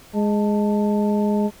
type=harmonic tone with a mistuned harmonic; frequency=207.7 Hz; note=G#3; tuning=in tune; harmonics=1 / 2 / 3 / 4; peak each=-18 / -24 / -28 / -30 dBFS; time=0.13-1.51 s; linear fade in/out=50 ms; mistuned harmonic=4; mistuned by=+100 cents; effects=pink hiss -47 dBFS RMS until 1.6 s